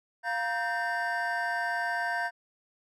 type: tone cluster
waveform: triangle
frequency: 700 / 947 / 1561 / 1808 Hz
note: F5 / A#5 / G6 / A6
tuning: +4 / +27 / -8 / +47 cents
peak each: -31 / -34 / -30 / -34 dBFS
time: 0.23-2.31 s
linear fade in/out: 50 ms
effects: none